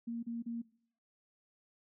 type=tone bursts; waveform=sine; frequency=233.1 Hz; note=A#3; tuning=in tune; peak=-36 dBFS; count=3; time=0.07-0.62 s; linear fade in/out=10 ms; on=160 ms; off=35 ms; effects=noise-tail reverb RT60 0.6 s tail -21 dB re dry